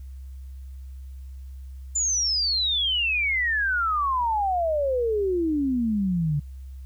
sine exponential sweep, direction down, 7180 to 141.4 Hz, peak -21 dBFS, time 1.95-6.4 s, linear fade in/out 10 ms, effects added 66 Hz sine -36 dBFS peak until 6.85 s + white hiss -65 dBFS RMS until 6.85 s

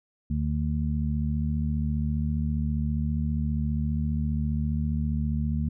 harmonic tone, 74.9 Hz, D2, 35 cents sharp, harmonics 1 / 2 / 3, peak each -27 / -29 / -30 dBFS, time 0.3-5.69 s, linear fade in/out 5 ms, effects none

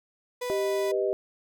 35% pulse tone, 493.9 Hz, B4, in tune, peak -28 dBFS, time 0.41-0.92 s, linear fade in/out 10 ms
sine chord, G augmented, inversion none, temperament equal, 392 / 493.9 / 622.3 Hz, G4 / B4 / D#5, 0 / 0 / 0 cents, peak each -26 / -30 / -29 dBFS, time 0.5-1.13 s, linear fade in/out 0 ms
effects none

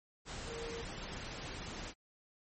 sine tone in noise, 463 Hz, A#4, 12 cents flat, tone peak -43 dBFS, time 0.46-0.85 s, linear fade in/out 50 ms, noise pink, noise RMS -44 dBFS, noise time 0.25-1.94 s, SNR -2 dB, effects MP3 32 kbps

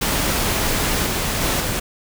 pink noise with level steps, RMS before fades -20 / -22 / -20 / -23 dBFS, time 0.01-1.8 s, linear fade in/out 10 ms, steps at 1.06 / 1.41 / 1.6 s, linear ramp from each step 5 ms, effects none

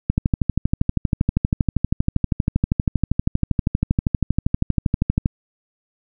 click train, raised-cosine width 5 ms, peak -4 dBFS, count 66, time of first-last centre 0.1-5.259 s, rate 12.6 Hz, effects none

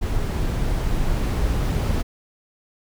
brown noise with level ramp, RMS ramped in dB -23 to -20 dBFS, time 0.01-2.03 s, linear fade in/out 20 ms, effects none

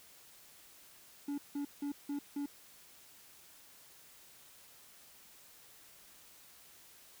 triangle tone bursts, 285.8 Hz, D4, 47 cents flat, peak -33 dBFS, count 5, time 1.28-2.46 s, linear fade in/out 5 ms, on 100 ms, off 170 ms, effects white hiss -59 dBFS RMS until 7.2 s

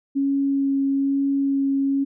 sine tone with vibrato, 275.6 Hz, C#4, 10 cents flat, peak -18 dBFS, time 0.15-2.05 s, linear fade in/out 20 ms, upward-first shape sine, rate 1.1 Hz, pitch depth 9 cents each way, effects none

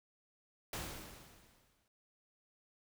pink noise with exponential decay, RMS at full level -40 dBFS, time 0.73-1.88 s, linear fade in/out 2 ms, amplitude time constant 250 ms, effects none

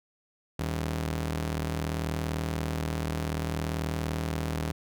sawtooth ring-modulated tone, 117.8 Hz, A#2, 19 cents sharp, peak -22 dBFS, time 0.59-4.72 s, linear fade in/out 5 ms, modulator 38.6 Hz, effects none

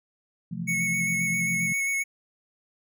sine chord, F major seventh, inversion second, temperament equal, 130.81 / 164.81 / 174.61 / 220 Hz, C3 / E3 / F3 / A3, 0 / 0 / 0 / 0 cents, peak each -38 / -37 / -32 / -37 dBFS, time 0.51-1.73 s, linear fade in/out 10 ms
square tone with vibrato, 2205 Hz, C#7, 10 cents flat, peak -25 dBFS, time 0.67-2.04 s, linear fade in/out 20 ms, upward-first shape square, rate 7.5 Hz, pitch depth 13 cents each way
effects none

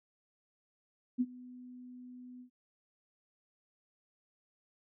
sine tone with ADSR envelope, 249.4 Hz, B3, 17 cents sharp, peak -25 dBFS, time 1.18-2.5 s, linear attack 28 ms, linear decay 44 ms, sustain -22 dB, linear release 93 ms, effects none

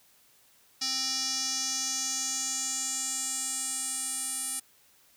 square tone with band-pass filter sweep, 263.2 Hz, C4, 10 cents sharp, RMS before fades -32 dBFS, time 0.81-4.6 s, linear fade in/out 10 ms, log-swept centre 5300 to 9300 Hz, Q 4.6, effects white hiss -62 dBFS RMS until 5.16 s

